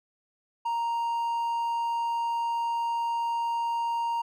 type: tone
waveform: triangle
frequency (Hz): 932.3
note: A#5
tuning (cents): 0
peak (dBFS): -24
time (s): 0.65-4.22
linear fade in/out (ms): 10
effects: none